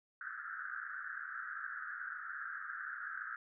white band-pass noise, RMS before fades -44 dBFS, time 0.21-3.36 s, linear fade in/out 2 ms, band 1300 to 1700 Hz, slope 96 dB/octave, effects none

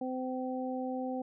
harmonic tone, 256.8 Hz, C4, 32 cents flat, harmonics 1 / 2 / 3, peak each -35 / -38 / -40 dBFS, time 0.01-1.22 s, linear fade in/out 5 ms, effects none

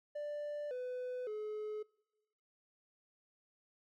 triangle tone with pitch steps, 589 / 501 / 426.2 Hz, D5 / B4 / G#4, +5 / +25 / +45 cents, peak -36 dBFS, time 0.15-1.83 s, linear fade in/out 10 ms, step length 560 ms, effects noise-tail reverb RT60 1.0 s tail -25 dB re dry + tanh soft clip ceiling -32 dBFS

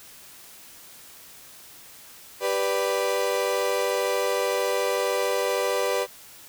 35% pulse chord, G major, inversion none, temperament equal, 392 / 493.9 / 587.3 Hz, G4 / B4 / D5, 0 / 0 / 0 cents, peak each -27 / -24 / -26 dBFS, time 2.4-6.07 s, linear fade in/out 50 ms, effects white hiss -47 dBFS RMS until 6.48 s

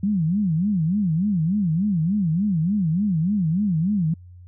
sine tone with vibrato, 181.7 Hz, F#3, 31 cents flat, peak -18 dBFS, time 0.03-4.14 s, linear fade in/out 5 ms, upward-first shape sine, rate 3.4 Hz, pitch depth 270 cents each way, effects added 89 Hz sine -41 dBFS peak until 4.47 s

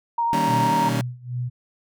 sine tone with vibrato, 932.3 Hz, A#5, in tune, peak -19 dBFS, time 0.18-0.89 s, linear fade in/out 5 ms, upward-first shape triangle, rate 11 Hz, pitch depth 17 cents each way
sawtooth chord, Eb dominant seventh, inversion none, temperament just, 155.56 / 194.45 / 233.3 / 280 Hz, Eb3 / G3 / Bb3 / Db4, 0 / -14 / +2 / +18 cents, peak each -24 dBFS, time 0.33-1.01 s, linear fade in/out 0 ms
sine tone with tremolo, 123.47 Hz, B2, in tune, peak -23 dBFS, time 0.47-1.5 s, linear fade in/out 20 ms, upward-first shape sine, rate 2.4 Hz, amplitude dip 90%
effects none

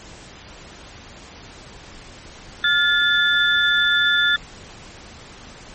sine tone cluster, 1413 / 1726 / 3516 Hz, F6 / A6 / A7, +20 / -34 / -2 cents, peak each -19 dBFS, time 2.64-4.36 s, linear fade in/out 2 ms, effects pink hiss -41 dBFS RMS until 5.74 s + MP3 32 kbps

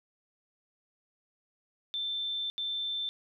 sine tone bursts at uneven times, 3550 Hz, A7, 15 cents sharp, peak -31 dBFS, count 2, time 1.94-2.5 / 2.58-3.09 s, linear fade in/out 0 ms, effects none

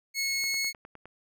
20% pulse tone, 2186 Hz, C#7, 25 cents flat, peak -22 dBFS, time 0.14-0.73 s, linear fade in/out 50 ms
click train, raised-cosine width 0.5 ms, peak -31 dBFS, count 7, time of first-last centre 0.44-1.056 s, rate 9.74 Hz
effects none

